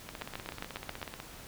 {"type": "two click trains", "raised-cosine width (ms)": 0.3, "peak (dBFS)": [-24, -20], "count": [19, 7], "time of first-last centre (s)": [[0.09, 1.201], [0.22, 1.029]], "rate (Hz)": [16.2, 7.42], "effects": ["pink hiss -49 dBFS RMS until 1.47 s"]}